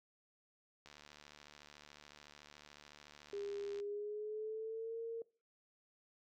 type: click train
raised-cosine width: 0.2 ms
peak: -38 dBFS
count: 218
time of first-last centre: 0.86-3.8 s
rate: 73.8 Hz
type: tone with pitch glide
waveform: sine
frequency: 403.5 to 458.2 Hz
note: G#4 to A#4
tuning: -50 to -30 cents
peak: -40 dBFS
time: 3.33-5.22 s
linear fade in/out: 2 ms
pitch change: +220 cents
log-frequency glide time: 3.74-4.99 s
effects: noise-tail reverb RT60 0.4 s tail -23 dB re dry